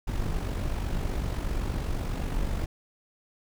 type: noise with amplitude modulation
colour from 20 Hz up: brown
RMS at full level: -27 dBFS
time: 0.07-2.66 s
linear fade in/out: 10 ms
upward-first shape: sine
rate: 48 Hz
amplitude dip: 50%
effects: none